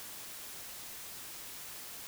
silence, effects white hiss -46 dBFS RMS until 2.07 s

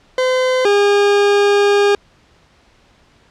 40% pulse tone pair in turn, 512 / 406.4 Hz, C5 / G#4, -38 / -38 cents, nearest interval major third, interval 400 cents, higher first, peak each -12 / -9 dBFS, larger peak second, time 0.18-0.65 / 0.65-1.95 s, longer second, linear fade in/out 2 ms, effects pink hiss -52 dBFS RMS until 3.3 s + low-pass 5000 Hz 12 dB/octave

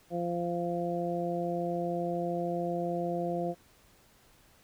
harmonic tone, 173.1 Hz, F3, 15 cents flat, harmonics 1 / 2 / 3 / 4, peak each -35 / -35 / -35 / -35 dBFS, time 0.1-3.55 s, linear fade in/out 50 ms, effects pink hiss -62 dBFS RMS until 4.63 s

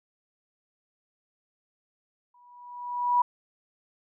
sine tone with exponential growth, 975 Hz, B5, 23 cents flat, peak -17 dBFS, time 2.34-3.22 s, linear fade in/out 5 ms, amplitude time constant 190 ms, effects none

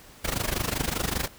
pink noise with amplitude modulation, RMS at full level -25 dBFS, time 0.24-1.28 s, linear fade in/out 10 ms, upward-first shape sine, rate 25.1 Hz, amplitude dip 85%, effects pink hiss -50 dBFS RMS until 1.38 s

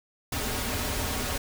pink noise with comb filter, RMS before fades -30 dBFS, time 0.32-1.38 s, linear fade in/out 5 ms, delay 5.9 ms, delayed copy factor -0.6, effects none

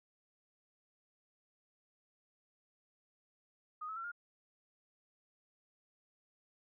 sine tone with pitch steps, 1240 / 1295.6 / 1353.8 / 1414.5 Hz, D#6 / E6 / E6 / F6, -6 / -30 / +46 / +22 cents, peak -40 dBFS, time 3.81-4.118 s, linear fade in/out 10 ms, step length 77 ms, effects none

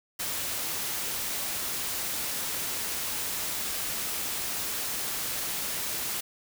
white noise, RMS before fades -32 dBFS, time 0.19-6.21 s, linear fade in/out 10 ms, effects none

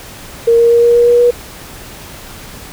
sine tone with pitch steps, 464.8 / 467.8 / 470.7 / 473.7 / 476.8 / 479.8 / 482.9 Hz, A#4 / A#4 / A#4 / A#4 / A#4 / A#4 / B4, -5 / +6 / +17 / +28 / +39 / +50 / -39 cents, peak -5 dBFS, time 0.47-1.31 s, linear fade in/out 10 ms, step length 120 ms, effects pink hiss -32 dBFS RMS until 2.72 s

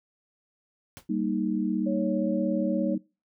pink noise with exponential decay, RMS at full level -40 dBFS, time 0.97-1.07 s, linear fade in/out 0 ms, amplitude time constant 20 ms
sine chord, Eb major, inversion first, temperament equal, 196 / 233.1 / 311.1 Hz, G3 / Bb3 / Eb4, 0 / 0 / 0 cents, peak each -29 dBFS, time 1.09-2.98 s, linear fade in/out 10 ms
sine tone with pitch glide, 554 to 557.2 Hz, C#5 to C#5, -1 to +9 cents, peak -30 dBFS, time 1.86-2.95 s, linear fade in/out 10 ms, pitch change +10 cents, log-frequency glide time 1.97-2.63 s
effects noise-tail reverb RT60 0.3 s tail -23 dB re dry

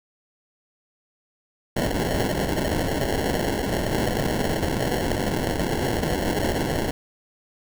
white noise with sample-and-hold, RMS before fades -24 dBFS, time 1.76-6.91 s, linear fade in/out 5 ms, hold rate 1225 Hz, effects none

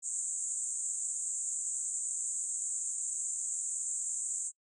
white band-pass noise, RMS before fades -36 dBFS, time 0.02-4.52 s, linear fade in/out 50 ms, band 6900 to 8400 Hz, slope 96 dB/octave, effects noise-tail reverb RT60 0.1 s tail -26 dB re dry

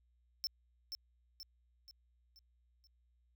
square tone with echo, 5350 Hz, E8, 25 cents sharp, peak -35 dBFS, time 0.44-0.47 s, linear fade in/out 0 ms, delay 480 ms, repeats 5, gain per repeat -6 dB, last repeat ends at 2.87 s, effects added 60 Hz sine -70 dBFS peak until 3.35 s

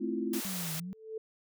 sine chord, F major seventh, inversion first, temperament just, 218.3 / 261.9 / 327.4 / 349.2 Hz, A3 / C4 / E4 / F4, -13 / +2 / -12 / 0 cents, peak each -36 dBFS, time 0-0.41 s, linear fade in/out 20 ms
white high-pass noise, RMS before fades -38 dBFS, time 0.33-0.8 s, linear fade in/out 5 ms, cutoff 280 Hz, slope 96 dB/octave
sine linear two-way sweep, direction down then up, 196 to 155.56 to 196 Hz, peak -37 dBFS, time 0.45-0.93 s, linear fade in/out 0 ms, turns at 0.75 s
sine tone with exponential growth, 440 Hz, A4, in tune, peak -33 dBFS, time 0.8-1.18 s, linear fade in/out 5 ms, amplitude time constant 82 ms
effects none

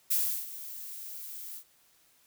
violet noise with ADSR envelope, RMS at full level -26 dBFS, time 0.1-1.64 s, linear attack 14 ms, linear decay 340 ms, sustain -16 dB, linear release 78 ms, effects white hiss -65 dBFS RMS until 2.26 s

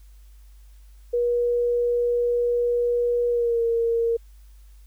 sine tone with pitch glide, 480.6 to 463.2 Hz, B4 to A#4, -47 to -11 cents, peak -19 dBFS, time 1.13-4.17 s, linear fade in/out 10 ms, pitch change -64 cents, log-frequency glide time 3.29-3.62 s, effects added 50 Hz sine -45 dBFS peak until 4.86 s + white hiss -63 dBFS RMS until 4.86 s

